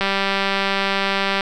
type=click train; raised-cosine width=0.3 ms; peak=-4 dBFS; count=275; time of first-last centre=0.01-1.408 s; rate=196 Hz; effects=none